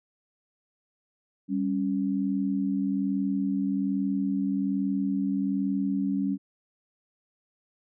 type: tone pair together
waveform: sine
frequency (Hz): 196 / 277.2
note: G3 / C#4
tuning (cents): 0 / 0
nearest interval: tritone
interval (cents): 600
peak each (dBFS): -27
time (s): 1.48-6.38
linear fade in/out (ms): 50
effects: none